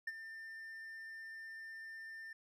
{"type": "tone with ADSR envelope", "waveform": "triangle", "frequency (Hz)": 1796, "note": "A6", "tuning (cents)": 35, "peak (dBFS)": -34, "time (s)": [0.07, 2.33], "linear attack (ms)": 6, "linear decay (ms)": 36, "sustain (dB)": -11, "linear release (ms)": 4, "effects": []}